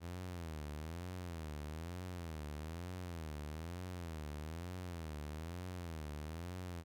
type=tone with vibrato; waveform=sawtooth; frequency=82.3 Hz; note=E2; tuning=2 cents flat; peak=-39 dBFS; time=0-6.84 s; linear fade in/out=50 ms; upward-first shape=sine; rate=1.1 Hz; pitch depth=180 cents each way; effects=none